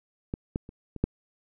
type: clicks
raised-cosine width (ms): 3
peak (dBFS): -17 / -15 / -30 / -24 / -10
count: 5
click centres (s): 0.339 / 0.559 / 0.691 / 0.963 / 1.04
effects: none